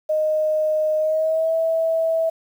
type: tone with pitch glide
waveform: sine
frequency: 619 to 651.7 Hz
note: D#5 to E5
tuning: -9 to -20 cents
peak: -17 dBFS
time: 0.09-2.3 s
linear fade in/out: 10 ms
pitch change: +89 cents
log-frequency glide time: 0.98-1.54 s
effects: 8-bit